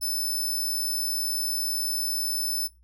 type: tone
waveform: 10% pulse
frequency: 5274 Hz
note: E8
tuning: in tune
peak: -20 dBFS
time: 0.01-2.68 s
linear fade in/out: 20 ms
effects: noise-tail reverb RT60 0.2 s tail -18 dB re dry + added 60 Hz sine -55 dBFS peak until 2.83 s